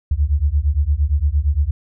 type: beating tone pair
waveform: sine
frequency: 68.7 / 77.4 Hz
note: C#2 / D#2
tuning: -15 / -9 cents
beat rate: 8.7 Hz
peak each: -17 / -17 dBFS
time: 0.11-1.71 s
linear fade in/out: 5 ms
effects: none